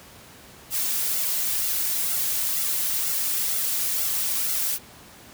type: noise with flanger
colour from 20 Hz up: blue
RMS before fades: -25 dBFS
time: 0.7-4.79 s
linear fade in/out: 50 ms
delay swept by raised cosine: 1.4 to 3.5 ms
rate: 2.1 Hz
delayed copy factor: +0.65
effects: pink hiss -47 dBFS RMS until 5.33 s + high-pass 60 Hz 12 dB/octave